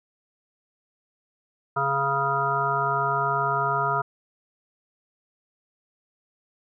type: harmonic tone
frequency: 138.59 Hz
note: C#3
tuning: in tune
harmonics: 1 / 3 / 5 / 7 / 9 / 10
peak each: -32 / -32 / -29 / -27 / -26 / -29 dBFS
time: 1.76-4.02 s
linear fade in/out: 10 ms
effects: none